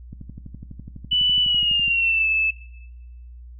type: click train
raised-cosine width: 5 ms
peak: -23 dBFS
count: 22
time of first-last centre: 0.13-1.88 s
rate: 12 Hz
type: tone with pitch glide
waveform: sine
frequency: 2975 to 2620 Hz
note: F#7 to E7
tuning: +9 to -11 cents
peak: -17 dBFS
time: 1.11-2.51 s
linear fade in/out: 10 ms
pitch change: -220 cents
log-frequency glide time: 1.41-2.27 s
effects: noise-tail reverb RT60 1.0 s tail -17 dB re dry + added 60 Hz sine -38 dBFS peak until 3.59 s